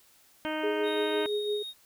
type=harmonic tone; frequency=310 Hz; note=D#4; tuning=6 cents flat; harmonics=1 / 2 / 3 / 4 / 5 / 6 / 7 / 8 / 9 / 10; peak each=-34 / -35 / -38 / -44 / -39 / -46 / -43 / -46 / -46 / -43 dBFS; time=0.45-1.26 s; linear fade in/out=0 ms
type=tone with tremolo; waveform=sine; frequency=416.9 Hz; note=G#4; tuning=7 cents sharp; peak=-26 dBFS; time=0.63-1.63 s; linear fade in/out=10 ms; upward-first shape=sine; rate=5.9 Hz; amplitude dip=45%
type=tone; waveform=triangle; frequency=3729 Hz; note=A#7; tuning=in tune; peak=-35 dBFS; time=0.83-1.74 s; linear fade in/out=50 ms
effects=white hiss -61 dBFS RMS until 1.85 s